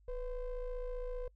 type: ring-modulated tone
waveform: triangle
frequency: 261.6 Hz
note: C4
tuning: in tune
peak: -32 dBFS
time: 0.08-1.28 s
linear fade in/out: 5 ms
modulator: 234 Hz
effects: noise-tail reverb RT60 0.1 s tail -26 dB re dry + added 50 Hz sine -62 dBFS peak until 1.35 s